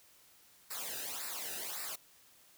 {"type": "noise with flanger", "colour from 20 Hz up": "white", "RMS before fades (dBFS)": -41, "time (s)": [0.7, 1.96], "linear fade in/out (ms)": 10, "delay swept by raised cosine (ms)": [0.31, 0.93], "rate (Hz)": 1.8, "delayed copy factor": -0.85, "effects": ["white hiss -63 dBFS RMS until 2.57 s"]}